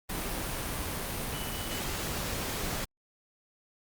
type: tone in noise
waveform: sine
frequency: 2964 Hz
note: F#7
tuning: 2 cents sharp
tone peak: -42 dBFS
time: 1.33-1.8 s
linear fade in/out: 10 ms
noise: pink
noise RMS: -34 dBFS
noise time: 0.09-2.85 s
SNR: -11 dB
effects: Opus 32 kbps